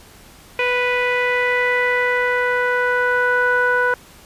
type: tone with low-pass filter sweep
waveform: sawtooth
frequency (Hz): 493.9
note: B4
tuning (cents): 0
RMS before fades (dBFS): -18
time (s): 0.59-3.94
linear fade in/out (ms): 2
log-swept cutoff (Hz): 2400 to 1400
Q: 5.3
effects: pink hiss -45 dBFS RMS until 4.25 s + resampled to 32000 Hz